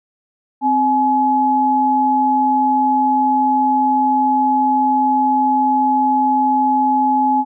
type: tone pair together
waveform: sine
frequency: 261.6 / 847.5 Hz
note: C4 / G#5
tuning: 0 / +35 cents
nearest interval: octave + minor sixth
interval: 2035 cents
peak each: -18 / -13 dBFS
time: 0.61-7.45 s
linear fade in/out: 50 ms
effects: none